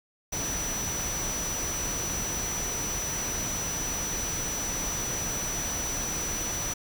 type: tone in noise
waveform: sine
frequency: 5920 Hz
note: F#8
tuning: in tune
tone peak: -31 dBFS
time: 0.32-6.74 s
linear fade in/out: 10 ms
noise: pink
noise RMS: -34 dBFS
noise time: 0.32-6.74 s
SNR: 0 dB
effects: none